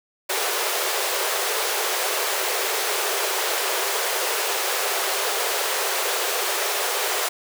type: high-pass noise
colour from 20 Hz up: pink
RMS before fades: -24 dBFS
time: 0.29-7.29 s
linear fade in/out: 10 ms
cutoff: 370 Hz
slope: 96 dB/octave
effects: none